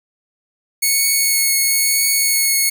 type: tone with vibrato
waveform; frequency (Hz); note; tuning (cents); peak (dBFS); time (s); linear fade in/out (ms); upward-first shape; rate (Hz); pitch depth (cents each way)
5% pulse; 2205; C#7; -10; -4; 0.82-2.7; 10; triangle; 1; 14
effects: none